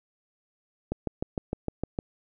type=click train; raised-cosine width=2 ms; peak=-15 dBFS; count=8; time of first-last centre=0.92-1.989 s; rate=6.55 Hz; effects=none